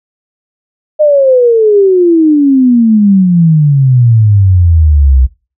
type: exponential sweep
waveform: sine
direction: down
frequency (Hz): 616 to 62.2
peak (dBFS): -3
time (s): 0.99-5.27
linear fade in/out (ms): 20
effects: noise-tail reverb RT60 0.3 s tail -20 dB re dry